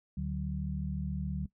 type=tone cluster; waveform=sine; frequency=73.8 / 147.7 / 187.2 Hz; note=D2 / D3 / F#3; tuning=+9 / +10 / +20 cents; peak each=-37 / -37 / -36 dBFS; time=0.17-1.46 s; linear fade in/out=5 ms; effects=noise-tail reverb RT60 0.1 s tail -18 dB re dry